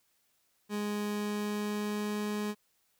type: tone with pitch glide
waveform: 30% pulse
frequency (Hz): 207.7 to 209.1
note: G#3 to G#3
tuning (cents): 0 to +12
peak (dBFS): -29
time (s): 0.69-2.55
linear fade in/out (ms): 50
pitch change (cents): +12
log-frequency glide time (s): 1.09-2.19
effects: white hiss -73 dBFS RMS until 2.99 s